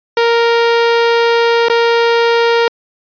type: tone with dropouts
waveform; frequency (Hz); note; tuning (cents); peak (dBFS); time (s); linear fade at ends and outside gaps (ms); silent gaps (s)
sawtooth; 466.2; A#4; 0; -5; 0.17-2.68; 2; 1.685-1.698
effects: resampled to 11025 Hz